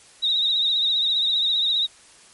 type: tone with vibrato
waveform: sine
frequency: 3779 Hz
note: A#7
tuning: 23 cents sharp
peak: -18 dBFS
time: 0.22-1.87 s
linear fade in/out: 20 ms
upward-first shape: triangle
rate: 15 Hz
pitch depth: 77 cents each way
effects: white hiss -50 dBFS RMS until 2.33 s + MP3 48 kbps